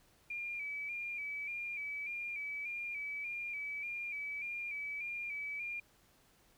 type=tone with vibrato; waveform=sine; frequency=2348 Hz; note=D7; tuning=1 cent flat; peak=-38 dBFS; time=0.3-5.8 s; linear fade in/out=5 ms; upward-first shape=square; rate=1.7 Hz; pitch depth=41 cents each way; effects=pink hiss -68 dBFS RMS until 6.57 s